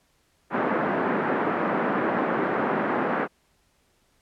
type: band-pass noise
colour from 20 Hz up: pink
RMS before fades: -25 dBFS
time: 0.5-3.28 s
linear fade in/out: 50 ms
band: 200 to 1700 Hz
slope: 24 dB/octave
effects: pink hiss -66 dBFS RMS until 4.21 s + low-pass 12000 Hz 12 dB/octave